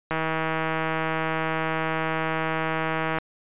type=click train; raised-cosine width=0.5 ms; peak=-11 dBFS; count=493; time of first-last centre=0.11-3.185 s; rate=160 Hz; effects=resampled to 8000 Hz